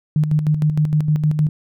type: tone with tremolo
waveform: sine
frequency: 152.2 Hz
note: D#3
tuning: 38 cents flat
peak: -12 dBFS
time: 0.16-1.49 s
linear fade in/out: 2 ms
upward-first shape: square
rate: 6.5 Hz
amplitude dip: 55%
effects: none